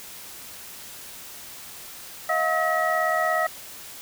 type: tone cluster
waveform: sine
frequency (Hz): 636 / 713 / 1283 / 1918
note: D#5 / F5 / E6 / A#6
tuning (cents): +38 / +36 / -47 / +49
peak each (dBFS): -26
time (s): 2.29-3.47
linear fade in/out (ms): 5
effects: white hiss -41 dBFS RMS until 4.01 s